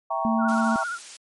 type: chord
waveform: sine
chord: E diminished seventh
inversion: none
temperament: equal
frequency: 659.3 / 784 / 932.3 / 1108.7 Hz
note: E5 / G5 / Bb5 / Db6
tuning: 0 / 0 / 0 / 0 cents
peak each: -29 dBFS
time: 0.1-0.84 s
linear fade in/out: 10 ms
type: tone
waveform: sine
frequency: 225.7 Hz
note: A3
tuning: 44 cents sharp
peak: -21 dBFS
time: 0.25-0.76 s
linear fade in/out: 0 ms
type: tone with vibrato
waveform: sine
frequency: 1406 Hz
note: F6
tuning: 11 cents sharp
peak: -27 dBFS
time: 0.38-0.99 s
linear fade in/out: 50 ms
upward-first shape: sine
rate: 15 Hz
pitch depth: 59 cents each way
type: noise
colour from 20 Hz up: blue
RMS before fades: -36 dBFS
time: 0.48-1.17 s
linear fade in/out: 10 ms
effects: low-pass 8000 Hz 12 dB/octave + MP3 48 kbps